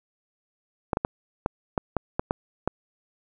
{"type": "clicks", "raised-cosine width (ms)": 1, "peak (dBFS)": -9, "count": 9, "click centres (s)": [0.932, 0.971, 1.049, 1.461, 1.778, 1.967, 2.195, 2.309, 2.676], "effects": []}